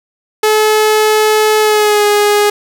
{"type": "tone with pitch glide", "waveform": "sawtooth", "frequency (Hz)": [430, 414.4], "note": ["A4", "G#4"], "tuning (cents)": [-40, -4], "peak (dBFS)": -4, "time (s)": [0.43, 2.5], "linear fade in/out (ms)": 5, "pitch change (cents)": -64, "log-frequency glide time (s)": [1.6, 2.06], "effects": []}